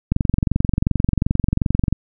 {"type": "click train", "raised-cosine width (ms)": 5, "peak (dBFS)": -4, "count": 42, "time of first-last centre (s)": [0.12, 1.926], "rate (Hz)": 22.7, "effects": []}